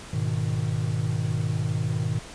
triangle chord, G# minor, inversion none, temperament equal, 103.83 / 123.47 / 155.56 Hz, G#2 / B2 / D#3, 0 / 0 / 0 cents, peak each -26 dBFS, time 0.13-2.19 s, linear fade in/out 5 ms, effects pink hiss -42 dBFS RMS until 2.34 s + resampled to 22050 Hz

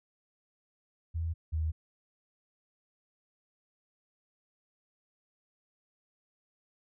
sine tone pair in turn, 82.41 / 79.08 Hz, E2 / D#2, 0 / +29 cents, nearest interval minor second, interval 71 cents, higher first, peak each -30 / -28 dBFS, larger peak second, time 1.14-1.34 / 1.52-1.72 s, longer neither, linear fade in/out 20 ms, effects none

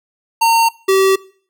square tone pair in turn, 915 / 384.7 Hz, A#5 / G4, -32 / -33 cents, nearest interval octave + minor third, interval 1501 cents, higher first, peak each -10 dBFS, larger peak neither, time 0.41-0.69 / 0.88-1.16 s, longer neither, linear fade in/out 10 ms, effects noise-tail reverb RT60 0.5 s tail -22 dB re dry

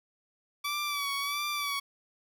15% pulse tone with vibrato, 1149 Hz, D6, 38 cents flat, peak -24 dBFS, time 0.64-1.8 s, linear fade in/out 10 ms, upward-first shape sine, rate 1.5 Hz, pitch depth 49 cents each way, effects 11-bit

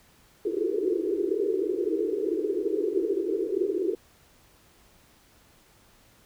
white band-pass noise, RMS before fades -27 dBFS, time 0.45-3.95 s, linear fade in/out 5 ms, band 320 to 450 Hz, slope 96 dB/octave, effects pink hiss -59 dBFS RMS until 6.25 s

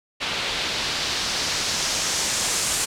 white noise with low-pass filter sweep, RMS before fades -25 dBFS, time 0.2-2.86 s, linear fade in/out 20 ms, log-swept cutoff 3400 to 8300 Hz, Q 1.5, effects none

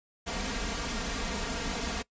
pink noise with comb filter, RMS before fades -33 dBFS, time 0.26-2.03 s, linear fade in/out 20 ms, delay 4.3 ms, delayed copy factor +0.75, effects noise-tail reverb RT60 0.1 s tail -22 dB re dry + resampled to 16000 Hz

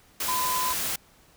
sine tone in noise, 1011 Hz, B5, 40 cents sharp, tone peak -26 dBFS, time 0.28-0.73 s, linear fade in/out 5 ms, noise white, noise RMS -29 dBFS, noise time 0.2-0.96 s, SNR 0 dB, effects pink hiss -58 dBFS RMS until 1.36 s

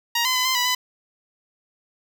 10% pulse tone with pitch steps, 941 / 1023 / 1009 / 1037 / 984 / 1002 Hz, A#5 / C6 / B5 / C6 / B5 / B5, +16 / -39 / +37 / -16 / -7 / +25 cents, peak -11 dBFS, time 0.15-0.75 s, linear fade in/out 5 ms, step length 100 ms, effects none

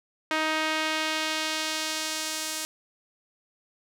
sawtooth tone with band-pass filter sweep, 313.5 Hz, D#4, 13 cents sharp, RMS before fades -29 dBFS, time 0.31-2.65 s, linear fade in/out 0 ms, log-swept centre 1900 to 7900 Hz, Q 0.84, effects none

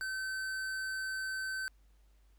sine tone with tanh clipping, 1536 Hz, G6, 36 cents flat, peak -37 dBFS, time 0.01-1.68 s, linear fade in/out 0 ms, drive 16 dB, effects added 50 Hz sine -61 dBFS peak until 2.38 s + pink hiss -75 dBFS RMS until 2.38 s

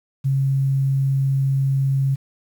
sine tone, 135.8 Hz, C#3, 35 cents flat, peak -16 dBFS, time 0.24-2.16 s, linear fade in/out 20 ms, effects 8-bit

